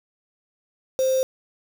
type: tone with quantisation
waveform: sine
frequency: 523.3 Hz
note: C5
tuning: in tune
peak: -18 dBFS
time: 0.99-1.23 s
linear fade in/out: 0 ms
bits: 5
effects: none